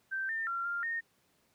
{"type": "tone with pitch steps", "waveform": "sine", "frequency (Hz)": [1560, 1803, 1373, 1396, 1841], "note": ["G6", "A6", "F6", "F6", "A#6"], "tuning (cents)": [-9, 42, -30, -1, -22], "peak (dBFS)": -32, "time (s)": [0.11, 1.01], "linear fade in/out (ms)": 20, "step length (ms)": 180, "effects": ["pink hiss -71 dBFS RMS until 1.54 s", "high-pass 100 Hz 12 dB/octave"]}